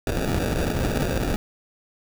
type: noise with sample-and-hold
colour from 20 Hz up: pink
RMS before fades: -24 dBFS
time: 0.07-1.36 s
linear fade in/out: 2 ms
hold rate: 1050 Hz
effects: none